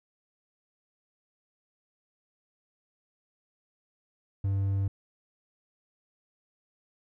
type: tone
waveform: triangle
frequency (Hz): 98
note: G2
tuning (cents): 0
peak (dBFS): -23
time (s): 4.44-4.88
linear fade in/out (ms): 5
effects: none